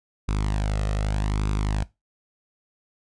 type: tone with flanger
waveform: sawtooth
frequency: 51.5 Hz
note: G#1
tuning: 14 cents flat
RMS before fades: -24 dBFS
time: 0.28-1.84 s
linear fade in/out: 10 ms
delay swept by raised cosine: 0.81 to 1.59 ms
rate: 0.83 Hz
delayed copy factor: +0.6
effects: noise-tail reverb RT60 0.2 s tail -19 dB re dry + resampled to 22050 Hz